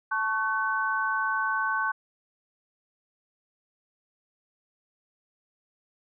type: chord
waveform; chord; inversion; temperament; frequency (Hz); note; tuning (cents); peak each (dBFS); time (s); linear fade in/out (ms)
sine; F# minor; first; equal with one note detuned; 880 / 1108.7 / 1517.2; A5 / C#6 / F#6; 0 / 0 / +43; -32 / -29 / -27; 0.11-1.92; 10
effects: none